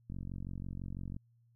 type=click train; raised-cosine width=5 ms; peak=-30 dBFS; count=50; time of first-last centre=0.1-1.165 s; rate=46 Hz; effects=added 117 Hz sine -65 dBFS peak until 1.55 s